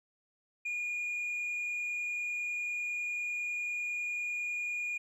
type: tone with frequency modulation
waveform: sine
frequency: 2434 Hz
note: D#7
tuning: 39 cents flat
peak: -30 dBFS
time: 0.65-4.98 s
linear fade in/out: 10 ms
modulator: 30 Hz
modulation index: 0.86
effects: tanh soft clip ceiling -32 dBFS + 12-bit